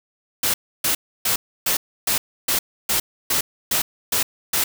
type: noise bursts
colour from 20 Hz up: white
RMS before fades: -20 dBFS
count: 11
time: 0.43-4.64 s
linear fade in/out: 5 ms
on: 110 ms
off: 300 ms
effects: none